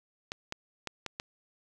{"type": "clicks", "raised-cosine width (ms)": 0.2, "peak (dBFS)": -18, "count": 5, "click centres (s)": [0.319, 0.524, 0.873, 1.063, 1.199], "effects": ["10-bit"]}